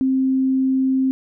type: tone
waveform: sine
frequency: 263.5 Hz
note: C4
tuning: 12 cents sharp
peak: -15 dBFS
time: 0.01-1.11 s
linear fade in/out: 0 ms
effects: none

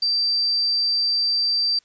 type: tone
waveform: sine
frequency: 4683 Hz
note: D8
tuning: 6 cents flat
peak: -18 dBFS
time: 0.02-1.79 s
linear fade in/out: 5 ms
effects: white hiss -61 dBFS RMS until 1.84 s + resampled to 16000 Hz

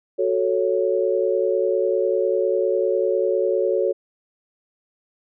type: chord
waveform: sine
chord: F# minor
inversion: none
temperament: equal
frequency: 370 / 440 / 554.4 Hz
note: F#4 / A4 / C#5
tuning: 0 / 0 / 0 cents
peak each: -22 dBFS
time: 0.18-3.93 s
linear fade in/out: 20 ms
effects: none

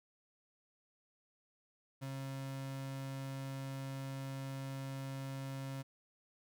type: tone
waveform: 35% pulse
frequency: 135.2 Hz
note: C#3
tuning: 43 cents flat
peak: -39 dBFS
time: 2.01-5.83 s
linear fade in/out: 20 ms
effects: none

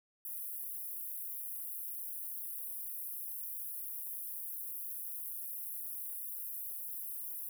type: high-pass noise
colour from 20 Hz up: pink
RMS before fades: -42 dBFS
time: 0.25-7.49 s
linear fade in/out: 2 ms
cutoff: 11000 Hz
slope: 48 dB/octave
effects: none

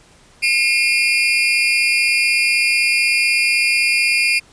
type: tone with amplitude modulation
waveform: 35% pulse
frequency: 2417 Hz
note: D7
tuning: 49 cents sharp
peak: -7 dBFS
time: 0.42-4.4 s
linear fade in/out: 20 ms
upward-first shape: sine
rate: 264 Hz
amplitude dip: 100%
effects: pink hiss -49 dBFS RMS until 4.52 s + resampled to 22050 Hz

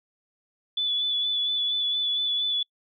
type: tone with vibrato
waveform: sine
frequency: 3456 Hz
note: A7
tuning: 32 cents flat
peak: -23 dBFS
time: 0.77-2.63 s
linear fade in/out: 5 ms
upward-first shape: sine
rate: 4.3 Hz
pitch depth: 23 cents each way
effects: noise-tail reverb RT60 0.1 s tail -26 dB re dry

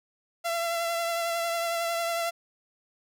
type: tone with vibrato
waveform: sawtooth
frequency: 676 Hz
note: E5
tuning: 43 cents sharp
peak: -23 dBFS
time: 0.44-2.31 s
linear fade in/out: 20 ms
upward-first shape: triangle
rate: 11 Hz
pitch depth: 25 cents each way
effects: none

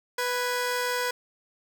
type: tone pair together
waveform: 15% pulse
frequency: 493.9 / 1661.2 Hz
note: B4 / G#6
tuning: 0 / 0 cents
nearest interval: octave + major sixth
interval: 2100 cents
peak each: -20 / -28 dBFS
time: 0.18-1.11 s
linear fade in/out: 5 ms
effects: none

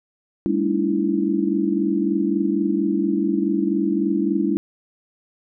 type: tone cluster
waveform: sine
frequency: 200.4 / 225 / 288.2 / 308.7 / 332.3 Hz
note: G3 / A3 / D4 / D#4 / E4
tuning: +38 / +39 / -33 / -14 / +14 cents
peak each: -23 / -29 / -23 / -29 / -22 dBFS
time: 0.46-4.57 s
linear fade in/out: 0 ms
effects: none

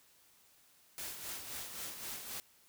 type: noise with tremolo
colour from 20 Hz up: white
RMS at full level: -42 dBFS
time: 0.98-2.4 s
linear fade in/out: 0 ms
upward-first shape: sine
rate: 3.8 Hz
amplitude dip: 50%
effects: white hiss -66 dBFS RMS until 2.68 s

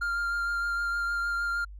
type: tone with vibrato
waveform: triangle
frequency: 1396.9 Hz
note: F6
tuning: in tune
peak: -25 dBFS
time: 0.01-1.65 s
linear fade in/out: 10 ms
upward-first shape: triangle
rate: 6.5 Hz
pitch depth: 16 cents each way
effects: added 50 Hz sine -41 dBFS peak until 1.79 s

